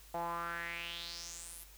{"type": "tone with band-pass filter sweep", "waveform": "sawtooth", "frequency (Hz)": 170, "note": "F3", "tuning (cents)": -46, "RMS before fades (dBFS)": -42, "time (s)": [0.14, 1.64], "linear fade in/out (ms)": 5, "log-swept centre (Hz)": [740, 12000], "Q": 4.5, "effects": ["added 50 Hz sine -57 dBFS peak until 1.77 s", "white hiss -59 dBFS RMS until 1.77 s"]}